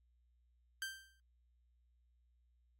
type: tone with exponential decay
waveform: sawtooth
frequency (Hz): 1568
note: G6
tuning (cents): 0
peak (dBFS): -34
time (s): 0.82-1.2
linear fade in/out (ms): 1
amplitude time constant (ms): 81
effects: added 60 Hz sine -70 dBFS peak until 2.79 s + AAC 64 kbps